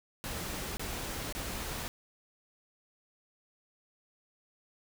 pink noise bursts, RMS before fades -38 dBFS, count 3, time 0.24-1.88 s, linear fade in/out 0 ms, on 530 ms, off 25 ms, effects none

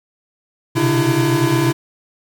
square tone cluster, 124.1 / 132.8 / 144.4 / 303.4 / 336.5 Hz, B2 / C3 / D3 / D#4 / E4, +9 / +26 / -29 / -44 / +36 cents, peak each -23 / -20 / -25 / -23 / -18 dBFS, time 0.75-1.73 s, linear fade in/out 20 ms, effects none

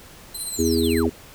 15% pulse tone with tremolo, 4077 Hz, C8, 46 cents flat, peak -22 dBFS, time 0.34-1.03 s, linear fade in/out 10 ms, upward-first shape sine, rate 16 Hz, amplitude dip 65%
sine linear sweep, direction down, 10000 to 91.2 Hz, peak -30 dBFS, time 0.37-1.1 s, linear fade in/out 20 ms
harmonic tone, 82.1 Hz, E2, 6 cents flat, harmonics 1 / 3 / 4 / 5, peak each -26 / -22 / -23 / -22 dBFS, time 0.58-1.1 s, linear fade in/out 20 ms
effects pink hiss -45 dBFS RMS until 1.34 s

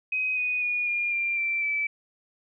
sine tone with pitch steps, 2521 / 2485 / 2449 / 2414 / 2380 / 2345 / 2312 Hz, D#7 / D#7 / D#7 / D7 / D7 / D7 / D7, +22 / -3 / -28 / +47 / +22 / -3 / -28 cents, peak -24 dBFS, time 0.12-1.87 s, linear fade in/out 5 ms, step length 250 ms, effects none

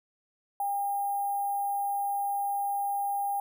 sine tone with sample-and-hold, 805 Hz, G5, 46 cents sharp, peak -27 dBFS, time 0.6-3.4 s, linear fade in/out 2 ms, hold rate 11025 Hz, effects none

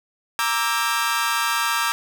sawtooth chord, E half-diminished seventh, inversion second, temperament equal with one note detuned, 932.3 / 1174.7 / 1318.5 / 1602.8 Hz, Bb5 / D6 / E6 / G6, 0 / 0 / 0 / +38 cents, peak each -22 dBFS, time 0.39-1.92 s, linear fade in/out 0 ms, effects none

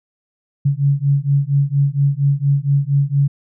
sine beating tone pair, 138.59 / 142.89 Hz, C#3 / D3, 0 / -47 cents, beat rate 4.3 Hz, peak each -16 dBFS, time 0.65-3.28 s, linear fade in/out 10 ms, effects none

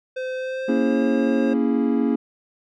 square tone with pitch glide, 515 to 535.9 Hz, C5 to C5, -28 to +41 cents, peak -26 dBFS, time 0.16-1.54 s, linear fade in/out 10 ms, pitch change +69 cents, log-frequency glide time 0.36-0.98 s
triangle chord, A# half-diminished seventh, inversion none, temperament equal, 233.1 / 277.2 / 329.6 / 415.3 Hz, A#3 / C#4 / E4 / G#4, 0 / 0 / 0 / 0 cents, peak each -19 / -20 / -25 / -25 dBFS, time 0.68-2.16 s, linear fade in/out 10 ms
effects low-pass 3000 Hz 12 dB/octave

